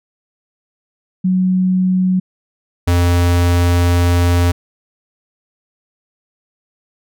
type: tone pair in turn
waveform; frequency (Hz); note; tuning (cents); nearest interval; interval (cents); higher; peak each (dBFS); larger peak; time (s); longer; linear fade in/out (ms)
sine / square; 185 / 87.41; F#3 / F2; 0 / +2; octave + minor second; 1298; first; -11; neither; 1.24-2.2 / 2.87-4.52; second; 10
effects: none